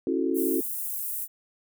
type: chord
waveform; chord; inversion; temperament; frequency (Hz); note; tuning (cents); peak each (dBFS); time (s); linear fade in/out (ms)
sine; F# minor seventh; second; equal with one note detuned; 272.4 / 329.6 / 370 / 440; C#4 / E4 / F#4 / A4; -30 / 0 / 0 / 0; -28 / -28 / -28 / -32; 0.07-0.61; 2
type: high-pass noise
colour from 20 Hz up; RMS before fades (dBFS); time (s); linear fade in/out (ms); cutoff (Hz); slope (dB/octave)
white; -32; 0.34-1.28; 50; 10000; 24
effects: none